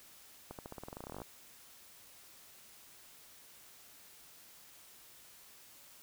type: accelerating click train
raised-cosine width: 1 ms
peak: -30 dBFS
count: 19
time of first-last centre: 0.51-1.218 s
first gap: 78 ms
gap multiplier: 0.91
effects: white hiss -58 dBFS RMS until 6.02 s